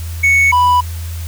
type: tone pair in turn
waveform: triangle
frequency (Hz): 2217 / 987.6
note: C#7 / B5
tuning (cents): 0 / 0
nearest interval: octave + major second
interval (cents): 1400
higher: first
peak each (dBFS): -6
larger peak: neither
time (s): 0.23-0.52 / 0.52-0.81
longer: neither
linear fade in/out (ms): 10
effects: added 83 Hz sine -21 dBFS peak until 1.27 s + white hiss -35 dBFS RMS until 1.27 s